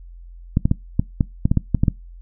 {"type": "clicks", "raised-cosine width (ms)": 5, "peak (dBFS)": -3, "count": 11, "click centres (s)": [0.571, 0.655, 0.714, 0.995, 1.208, 1.455, 1.515, 1.573, 1.747, 1.835, 1.882], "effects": ["noise-tail reverb RT60 0.2 s tail -22 dB re dry", "added 43 Hz sine -37 dBFS peak until 2.21 s"]}